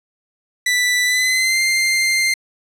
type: tone with pitch glide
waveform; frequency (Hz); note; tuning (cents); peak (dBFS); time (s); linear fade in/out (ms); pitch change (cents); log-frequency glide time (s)
sawtooth; 1978 to 2096; B6 to C7; +2 to +2; -11; 0.66-2.34; 5; +100; 1.04-1.61
effects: low-pass 11000 Hz 12 dB/octave